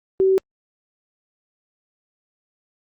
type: tone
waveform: sine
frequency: 381.9 Hz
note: G4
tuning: 45 cents flat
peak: -13 dBFS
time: 0.2-0.38 s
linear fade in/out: 0 ms
effects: Opus 32 kbps